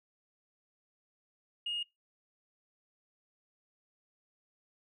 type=tone; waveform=sine; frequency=2857 Hz; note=F7; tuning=39 cents sharp; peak=-32 dBFS; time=1.66-1.83 s; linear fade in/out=5 ms; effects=noise-tail reverb RT60 0.2 s tail -21 dB re dry + tanh soft clip ceiling -29 dBFS